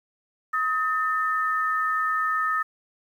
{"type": "tone pair together", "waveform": "sine", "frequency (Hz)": [1267, 1794.8], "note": ["D#6", "A6"], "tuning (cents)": [31, 34], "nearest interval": "tritone", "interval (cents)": 603, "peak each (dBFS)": [-23, -27], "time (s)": [0.53, 2.63], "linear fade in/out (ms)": 10, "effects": ["9-bit"]}